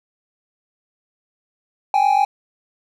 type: tone pair together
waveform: triangle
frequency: 787 / 834.3 Hz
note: G5 / G#5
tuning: +7 / +8 cents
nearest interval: minor second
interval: 101 cents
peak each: -14 dBFS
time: 1.94-2.25 s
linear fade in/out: 2 ms
effects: none